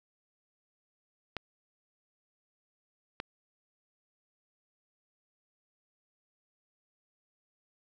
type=clicks; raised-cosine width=0.3 ms; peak=-19 dBFS; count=2; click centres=1.367 / 3.201 s; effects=none